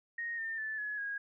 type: tone with pitch steps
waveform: sine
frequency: 1864.7 / 1806.4 / 1749.9 / 1695.2 / 1642.2 Hz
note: A#6 / A6 / A6 / G#6 / G#6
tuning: 0 / +45 / -10 / +35 / -20 cents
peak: -35 dBFS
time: 0.18-1.18 s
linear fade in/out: 5 ms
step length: 200 ms
effects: none